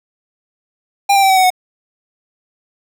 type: tone with pitch steps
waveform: square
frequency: 800 / 786.7 / 773.6 / 760.8 / 748.2 / 735.7 Hz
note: G5 / G5 / G5 / F#5 / F#5 / F#5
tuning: +35 / +6 / -23 / +48 / +19 / -10 cents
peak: -9 dBFS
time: 1.09-1.504 s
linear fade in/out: 10 ms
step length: 69 ms
effects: none